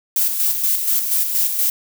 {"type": "noise with tremolo", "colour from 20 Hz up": "violet", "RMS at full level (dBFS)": -17, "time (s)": [0.16, 1.7], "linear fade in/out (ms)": 2, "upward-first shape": "square", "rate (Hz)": 4.2, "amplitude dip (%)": 45, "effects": []}